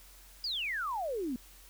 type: exponential sweep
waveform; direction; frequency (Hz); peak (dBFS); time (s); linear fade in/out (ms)
sine; down; 5020 to 233.1; -32; 0.44-1.36; 2
effects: added 45 Hz sine -56 dBFS peak until 1.69 s + white hiss -57 dBFS RMS until 1.69 s